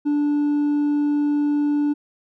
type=tone with hard clipping; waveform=sine; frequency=292.5 Hz; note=D4; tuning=7 cents flat; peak=-18 dBFS; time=0.05-1.94 s; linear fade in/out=20 ms; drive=2 dB; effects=none